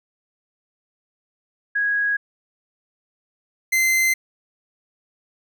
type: tone pair in turn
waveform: sine / 45% pulse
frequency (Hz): 1655 / 2072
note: G#6 / C7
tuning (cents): -6 / -17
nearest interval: major third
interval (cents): 389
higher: second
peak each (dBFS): -18 / -16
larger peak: second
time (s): 1.75-2.17 / 3.72-4.14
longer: neither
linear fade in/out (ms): 10
effects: none